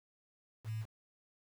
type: tone with quantisation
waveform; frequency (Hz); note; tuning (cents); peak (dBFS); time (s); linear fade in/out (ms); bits
sine; 110; A2; 0; -36; 0.64-0.86; 50; 9
effects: none